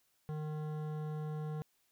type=tone with hard clipping; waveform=sine; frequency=153.1 Hz; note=D#3; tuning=28 cents flat; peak=-39 dBFS; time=0.29-1.62 s; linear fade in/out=0 ms; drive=14 dB; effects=white hiss -75 dBFS RMS until 1.91 s